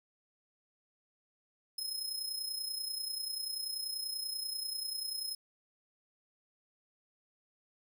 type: tone with amplitude modulation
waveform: sawtooth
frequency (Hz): 5140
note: E8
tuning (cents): -45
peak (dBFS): -31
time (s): 1.78-5.35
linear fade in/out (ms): 5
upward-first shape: sine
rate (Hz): 30.3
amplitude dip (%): 60
effects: none